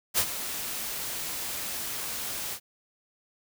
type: noise with ADSR envelope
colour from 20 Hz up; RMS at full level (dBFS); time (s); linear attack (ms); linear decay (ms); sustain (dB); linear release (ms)
white; -22; 0.14-2.6; 44; 65; -12; 74
effects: none